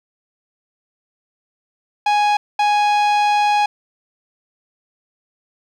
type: tone bursts at uneven times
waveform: 45% pulse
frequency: 830.6 Hz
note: G#5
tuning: in tune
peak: -13 dBFS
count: 2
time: 2.06-2.37 / 2.59-3.66 s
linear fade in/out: 5 ms
effects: low-pass 4000 Hz 12 dB/octave + 9-bit